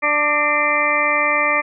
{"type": "harmonic tone with a mistuned harmonic", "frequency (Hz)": 295.1, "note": "D4", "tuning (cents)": 8, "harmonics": [1, 2, 3, 4, 6, 7, 8], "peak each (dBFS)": [-31, -23, -27, -20, -24, -20, -21], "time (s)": [0.02, 1.62], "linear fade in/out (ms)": 20, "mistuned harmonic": 6, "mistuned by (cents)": 40, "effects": []}